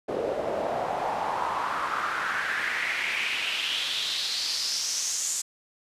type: noise with band-pass filter sweep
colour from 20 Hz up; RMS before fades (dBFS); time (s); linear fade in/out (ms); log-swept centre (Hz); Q
pink; -29; 0.08-5.42; 10; 480 to 7400; 3.9
effects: resampled to 32000 Hz